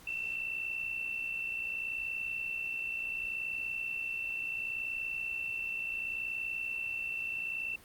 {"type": "tone with amplitude modulation", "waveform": "sine", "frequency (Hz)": 2685, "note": "E7", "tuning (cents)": 31, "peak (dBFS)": -31, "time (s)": [0.07, 7.76], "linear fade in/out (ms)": 5, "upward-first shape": "sine", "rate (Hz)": 60.7, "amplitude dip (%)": 60, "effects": ["pink hiss -56 dBFS RMS until 7.84 s", "Opus 48 kbps"]}